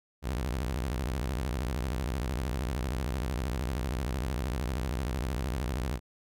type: tone with vibrato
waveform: sawtooth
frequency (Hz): 63.4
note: B1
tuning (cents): +46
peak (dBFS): -26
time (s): 0.22-6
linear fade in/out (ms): 50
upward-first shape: sine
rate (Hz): 13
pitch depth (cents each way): 290
effects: none